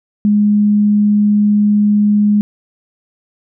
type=tone; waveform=sine; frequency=207.7 Hz; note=G#3; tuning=in tune; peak=-8 dBFS; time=0.25-2.41 s; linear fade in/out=0 ms; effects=none